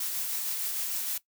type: noise with tremolo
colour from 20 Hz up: blue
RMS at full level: -31 dBFS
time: 0-1.18 s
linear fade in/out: 5 ms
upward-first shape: sine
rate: 6.5 Hz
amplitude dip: 25%
effects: noise-tail reverb RT60 0.1 s tail -17 dB re dry